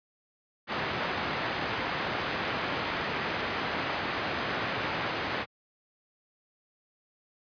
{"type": "low-pass noise", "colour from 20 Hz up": "white", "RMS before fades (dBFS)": -32, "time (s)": [0.67, 5.46], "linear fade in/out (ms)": 50, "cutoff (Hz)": 2000, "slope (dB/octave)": 12, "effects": ["high-pass 80 Hz 12 dB/octave", "resampled to 11025 Hz"]}